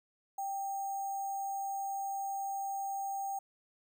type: tone with sample-and-hold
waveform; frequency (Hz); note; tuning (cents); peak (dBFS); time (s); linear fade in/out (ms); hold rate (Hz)
sine; 786; G5; +4; -34; 0.38-3.39; 5; 7350
effects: none